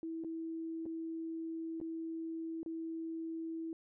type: tone with dropouts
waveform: sine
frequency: 326.3 Hz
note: E4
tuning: 18 cents flat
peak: -38 dBFS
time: 0.03-3.73 s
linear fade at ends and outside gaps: 1 ms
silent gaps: 0.238-0.246 / 0.856-0.862 / 1.802-1.813 / 2.631-2.661 s
effects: none